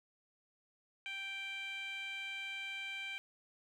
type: tone with band-pass filter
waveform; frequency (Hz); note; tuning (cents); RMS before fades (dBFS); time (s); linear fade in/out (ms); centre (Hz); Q
15% pulse; 784; G5; 0; -43; 1.06-3.18; 0; 2600; 3.1
effects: none